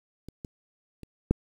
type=clicks; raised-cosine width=3 ms; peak=-28 / -25 / -29 / -8 dBFS; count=4; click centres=0.286 / 0.448 / 1.033 / 1.31 s; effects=8-bit